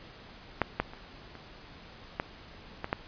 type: clicks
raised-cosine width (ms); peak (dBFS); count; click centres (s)
0.5; -9 / -11 / -30 / -30 / -14 / -18 / -12; 7; 0.617 / 0.8 / 0.935 / 1.353 / 2.199 / 2.844 / 2.929
effects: pink hiss -50 dBFS RMS until 3.07 s + resampled to 11025 Hz